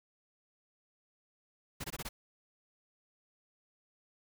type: noise bursts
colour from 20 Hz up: pink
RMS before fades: -40 dBFS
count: 5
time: 1.8-2.09 s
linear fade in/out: 10 ms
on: 42 ms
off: 20 ms
effects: none